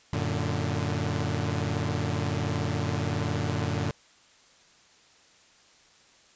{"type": "chord", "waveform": "sawtooth", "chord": "Gb augmented", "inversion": "none", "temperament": "equal with one note detuned", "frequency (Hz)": [92.5, 113.88, 146.83], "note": ["Gb2", "Bb2", "D3"], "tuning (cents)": [0, -40, 0], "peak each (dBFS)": -27, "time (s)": [0.13, 3.91], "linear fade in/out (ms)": 0, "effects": ["white hiss -58 dBFS RMS until 6.35 s", "resampled to 16000 Hz"]}